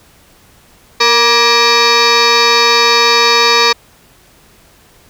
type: tone with frequency modulation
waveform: sine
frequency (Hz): 1661.2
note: G#6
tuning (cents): 0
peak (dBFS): -5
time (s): 1-3.73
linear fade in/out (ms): 10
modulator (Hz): 709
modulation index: 5
effects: tanh soft clip ceiling -3 dBFS + pink hiss -46 dBFS RMS until 5.09 s